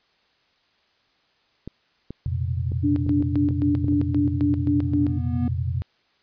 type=clicks; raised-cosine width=3 ms; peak=-20 dBFS; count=9; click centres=1.676 / 2.106 / 2.719 / 3.065 / 3.206 / 3.508 / 3.844 / 3.924 / 4.017 s
type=chord; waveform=sine; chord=F suspended fourth; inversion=none; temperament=equal with one note detuned; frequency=87.31 / 118.85 / 130.81 Hz; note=F2 / Bb2 / C3; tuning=0 / +34 / 0 cents; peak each=-25 / -28 / -29 dBFS; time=2.26-5.82 s; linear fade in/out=0 ms
type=tone with tremolo; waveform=sine; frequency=291.2 Hz; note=D4; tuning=15 cents flat; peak=-18 dBFS; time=2.83-5.19 s; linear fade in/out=20 ms; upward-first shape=square; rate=3.8 Hz; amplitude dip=65%
type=tone with exponential growth; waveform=triangle; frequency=242.4 Hz; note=B3; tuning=32 cents flat; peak=-19 dBFS; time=4.51-5.48 s; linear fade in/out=2 ms; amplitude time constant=210 ms
effects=white hiss -64 dBFS RMS until 6.22 s + resampled to 11025 Hz